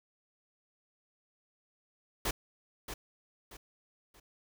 pink noise with echo, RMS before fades -32 dBFS, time 2.25-2.31 s, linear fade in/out 5 ms, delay 630 ms, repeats 3, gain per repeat -9 dB, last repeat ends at 4.2 s, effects none

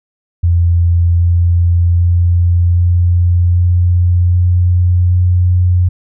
sine tone with pitch steps, 85.8 / 86.45 / 87.1 / 87.75 / 88.42 / 89.08 / 89.75 Hz, F2 / F2 / F2 / F2 / F2 / F2 / F2, -30 / -17 / -4 / +9 / +22 / +35 / +48 cents, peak -7 dBFS, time 0.43-5.89 s, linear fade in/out 10 ms, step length 780 ms, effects none

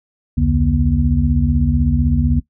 sine tone cluster, 65.3 / 81.2 / 144.8 / 239.5 Hz, C2 / E2 / D3 / A#3, -3 / -26 / -24 / +47 cents, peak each -18 dBFS, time 0.37-2.4 s, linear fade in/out 10 ms, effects noise-tail reverb RT60 0.1 s tail -17 dB re dry

